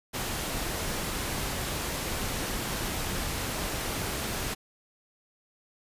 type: noise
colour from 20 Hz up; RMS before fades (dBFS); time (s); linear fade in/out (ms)
pink; -32; 0.13-4.55; 20
effects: resampled to 32000 Hz